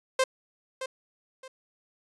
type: tone with echo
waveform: sawtooth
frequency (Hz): 523.3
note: C5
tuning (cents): 0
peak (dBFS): -17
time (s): 0.19-0.24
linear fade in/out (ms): 5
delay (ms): 620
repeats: 2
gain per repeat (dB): -11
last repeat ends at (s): 1.48
effects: resampled to 24000 Hz